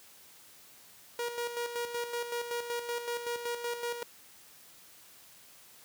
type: tone with tremolo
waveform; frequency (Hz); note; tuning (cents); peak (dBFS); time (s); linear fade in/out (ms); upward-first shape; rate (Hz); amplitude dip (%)
sawtooth; 476.3; A#4; +37; -28; 1.19-4.03; 2; square; 5.3; 55
effects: white hiss -56 dBFS RMS until 5.84 s + high-pass 60 Hz 12 dB/octave